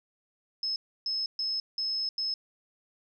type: tone bursts at uneven times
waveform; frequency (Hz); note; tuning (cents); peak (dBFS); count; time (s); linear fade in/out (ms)
sine; 5190; E8; -28; -28; 5; 0.63-0.76 / 1.06-1.26 / 1.39-1.6 / 1.78-2.09 / 2.18-2.34; 2
effects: none